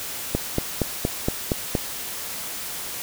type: click train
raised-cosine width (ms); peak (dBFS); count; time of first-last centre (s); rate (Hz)
2; -7; 7; 0.35-1.752; 4.28
effects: white hiss -32 dBFS RMS until 3.02 s